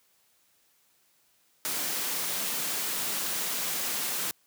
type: high-pass noise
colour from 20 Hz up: white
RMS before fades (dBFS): -31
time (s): 1.65-4.31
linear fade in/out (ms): 0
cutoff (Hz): 130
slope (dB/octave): 96
effects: white hiss -67 dBFS RMS until 4.46 s + high-pass 80 Hz 12 dB/octave